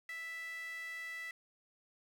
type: tone with high-pass filter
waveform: sawtooth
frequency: 659.3 Hz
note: E5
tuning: in tune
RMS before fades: -44 dBFS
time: 0.09-1.31 s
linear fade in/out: 2 ms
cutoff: 1900 Hz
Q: 8.7
effects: none